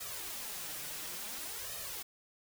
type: noise with flanger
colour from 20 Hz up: white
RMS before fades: -42 dBFS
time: 0-2.03 s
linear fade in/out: 10 ms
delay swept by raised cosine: 1.6 to 6.8 ms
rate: 0.57 Hz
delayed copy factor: +0.8
effects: none